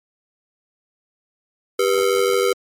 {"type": "ring-modulated tone", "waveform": "square", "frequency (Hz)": 440, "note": "A4", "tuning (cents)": 0, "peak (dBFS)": -13, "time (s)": [1.79, 2.53], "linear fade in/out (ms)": 5, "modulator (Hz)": 46.4, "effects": ["MP3 64 kbps"]}